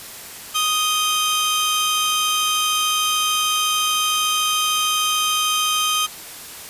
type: tone pair together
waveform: sawtooth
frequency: 1244.5 / 3138 Hz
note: D#6 / G7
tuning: 0 / +1 cents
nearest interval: octave + major third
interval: 1601 cents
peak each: -17 dBFS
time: 0.54-6.07 s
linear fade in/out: 20 ms
effects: white hiss -36 dBFS RMS until 6.69 s + resampled to 32000 Hz